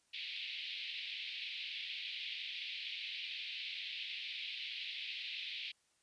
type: band-pass noise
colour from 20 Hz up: pink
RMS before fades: -44 dBFS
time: 0.13-5.72 s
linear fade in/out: 10 ms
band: 2300 to 4100 Hz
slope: 48 dB/octave
effects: white hiss -75 dBFS RMS until 6.02 s + resampled to 22050 Hz